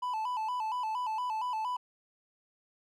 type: tone with vibrato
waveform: triangle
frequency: 932.3 Hz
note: A#5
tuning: in tune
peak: -29 dBFS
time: 0.02-1.77 s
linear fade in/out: 10 ms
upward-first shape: square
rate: 4.3 Hz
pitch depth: 110 cents each way
effects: none